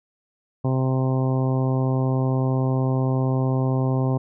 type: harmonic tone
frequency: 130.81 Hz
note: C3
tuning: in tune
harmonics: 1 / 2 / 3 / 4 / 5 / 6 / 7 / 8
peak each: -20 / -26 / -30 / -32 / -34 / -36 / -37 / -38 dBFS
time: 0.64-4.18 s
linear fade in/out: 10 ms
effects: none